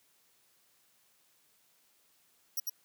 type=tone with echo; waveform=5% pulse; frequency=5700 Hz; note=F8; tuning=34 cents sharp; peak=-25 dBFS; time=2.57-2.6 s; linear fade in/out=5 ms; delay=98 ms; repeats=1; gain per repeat=-2 dB; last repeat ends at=2.698 s; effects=white hiss -69 dBFS RMS until 2.84 s + high-pass 100 Hz 12 dB/octave